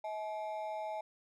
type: ring-modulated tone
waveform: triangle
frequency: 747 Hz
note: F#5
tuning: 16 cents sharp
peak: -32 dBFS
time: 0.04-1.01 s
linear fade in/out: 5 ms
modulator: 107 Hz
effects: none